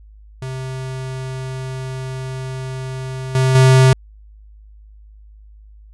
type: tone with level steps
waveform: square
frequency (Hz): 130.81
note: C3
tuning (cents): 0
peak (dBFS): -25 / -13 / -8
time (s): 0.42-3.93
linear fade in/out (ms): 2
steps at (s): 3.35 / 3.55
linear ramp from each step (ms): 2
effects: added 52 Hz sine -40 dBFS peak until 5.93 s + resampled to 24000 Hz